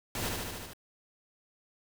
pink noise with echo, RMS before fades -35 dBFS, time 0.15-0.29 s, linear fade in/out 2 ms, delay 74 ms, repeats 6, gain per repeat -2 dB, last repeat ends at 0.734 s, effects none

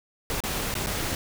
pink noise with dropouts, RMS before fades -29 dBFS, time 0.3-1.15 s, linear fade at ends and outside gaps 1 ms, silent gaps 0.404-0.437 / 0.741-0.752 / 0.862-0.869 s, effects none

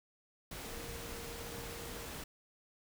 sine tone in noise, 466.2 Hz, A#4, in tune, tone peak -50 dBFS, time 0.64-2.06 s, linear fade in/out 5 ms, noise pink, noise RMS -45 dBFS, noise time 0.51-2.24 s, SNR -8 dB, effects none

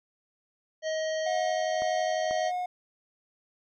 harmonic tone, 631 Hz, D#5, 24 cents sharp, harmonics 1 / 3 / 5 / 7 / 9 / 10, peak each -28 / -38 / -42 / -45 / -47 / -48 dBFS, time 0.82-2.52 s, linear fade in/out 50 ms
triangle tone with tremolo, 723 Hz, F#5, 40 cents flat, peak -26 dBFS, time 1.26-2.66 s, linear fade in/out 5 ms, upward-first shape sine, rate 1.8 Hz, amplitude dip 30%
clicks, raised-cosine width 1 ms, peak -26 dBFS, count 2, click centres 1.821 / 2.31 s
effects none

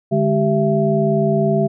sine tone cluster, 148.1 / 207.3 / 390.1 / 667 Hz, D3 / G#3 / G4 / E5, +15 / -3 / -8 / +20 cents, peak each -19 dBFS, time 0.11-1.68 s, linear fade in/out 20 ms, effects none

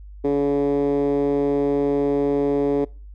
10% pulse tone with band-pass filter, 142 Hz, C#3, 42 cents sharp, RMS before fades -20 dBFS, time 0.24-2.85 s, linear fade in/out 10 ms, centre 360 Hz, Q 6.2, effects noise-tail reverb RT60 0.4 s tail -25 dB re dry + added 50 Hz sine -37 dBFS peak until 3.14 s

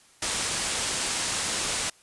white low-pass noise, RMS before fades -29 dBFS, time 0.22-1.9 s, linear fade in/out 5 ms, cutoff 9700 Hz, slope 48 dB/octave, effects white hiss -57 dBFS RMS until 2.02 s + resampled to 24000 Hz

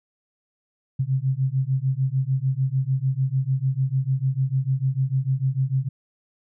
sine beating tone pair, 129.5 / 136.2 Hz, C3 / C#3, -17 / -30 cents, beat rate 6.7 Hz, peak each -23 dBFS, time 0.99-5.89 s, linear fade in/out 10 ms, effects none

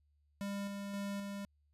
square tone with tremolo, 200 Hz, G3, 35 cents sharp, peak -38 dBFS, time 0.41-1.45 s, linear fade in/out 0 ms, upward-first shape square, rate 1.9 Hz, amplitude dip 30%, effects added 73 Hz sine -70 dBFS peak until 1.73 s + resampled to 32000 Hz

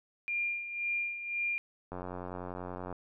sine tone with tremolo, 2400 Hz, D7, 37 cents sharp, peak -29 dBFS, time 0.28-1.58 s, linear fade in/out 0 ms, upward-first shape sine, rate 1.9 Hz, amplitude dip 65%
click train, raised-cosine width 1 ms, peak -26 dBFS, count 92, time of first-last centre 1.92-2.927 s, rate 90.4 Hz
effects none

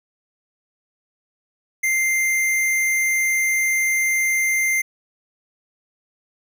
square tone, 2093 Hz, C7, in tune, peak -18 dBFS, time 1.83-4.82 s, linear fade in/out 10 ms, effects none

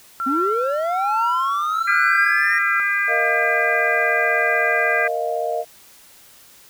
sine tone with tremolo, 1360 Hz, F6, 46 cents flat, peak -18 dBFS, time 0.2-2.8 s, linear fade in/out 0 ms, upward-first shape triangle, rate 1.2 Hz, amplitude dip 70%
triangle linear sweep, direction up, 251 to 1868 Hz, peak -18 dBFS, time 0.26-2.59 s, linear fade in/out 10 ms
harmonic tone, 401.5 Hz, G4, 41 cents sharp, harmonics 3 / 4 / 5 / 6, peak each -27 / -20 / -22 / -27 dBFS, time 1.87-5.08 s, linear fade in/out 10 ms
sine chord, Bb suspended fourth, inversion none, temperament equal, 466.2 / 622.3 / 698.5 Hz, Bb4 / Eb5 / F5, 0 / 0 / 0 cents, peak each -26 / -24 / -24 dBFS, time 3.07-5.65 s, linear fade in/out 50 ms
effects white hiss -48 dBFS RMS until 6.69 s

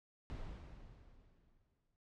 brown noise with exponential decay, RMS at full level -43 dBFS, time 0.3-1.96 s, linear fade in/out 0 ms, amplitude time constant 360 ms, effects noise-tail reverb RT60 0.2 s tail -23 dB re dry + low-pass 5000 Hz 12 dB/octave

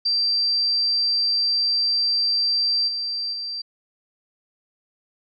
sine tone with level steps, 4699 Hz, D8, in tune, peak -18 / -24 / -27 dBFS, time 0.05-3.62 s, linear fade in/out 10 ms, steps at 2.87 / 3.32 s, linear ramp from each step 20 ms, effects none

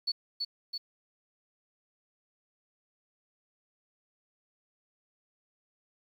sine tone with echo, 4435 Hz, C#8, in tune, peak -27 dBFS, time 0.07-0.12 s, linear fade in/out 10 ms, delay 330 ms, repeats 2, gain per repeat -3 dB, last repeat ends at 0.78 s, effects 10-bit

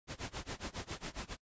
pink noise with tremolo, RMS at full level -40 dBFS, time 0.07-1.37 s, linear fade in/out 50 ms, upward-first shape sine, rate 7.3 Hz, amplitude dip 95%, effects noise-tail reverb RT60 0.1 s tail -26 dB re dry + resampled to 16000 Hz

